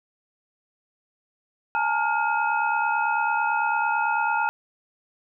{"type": "tone cluster", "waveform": "sine", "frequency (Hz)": [845, 914, 1410, 2553], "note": ["G#5", "A#5", "F6", "D#7"], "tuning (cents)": [30, -34, 16, 44], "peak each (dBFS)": [-26, -25, -25, -33], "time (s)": [1.75, 4.49], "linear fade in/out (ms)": 0, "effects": []}